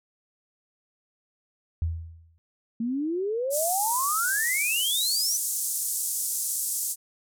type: tone with exponential decay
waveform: sine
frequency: 82.41 Hz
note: E2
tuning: in tune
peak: -21 dBFS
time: 1.82-2.38 s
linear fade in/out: 0 ms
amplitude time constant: 120 ms
type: exponential sweep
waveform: sine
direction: up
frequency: 222.6 to 6090 Hz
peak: -25 dBFS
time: 2.8-5.37 s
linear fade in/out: 5 ms
type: band-pass noise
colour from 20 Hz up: white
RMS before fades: -29 dBFS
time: 3.5-6.96 s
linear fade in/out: 50 ms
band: 6700 to 12000 Hz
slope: 24 dB/octave
effects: none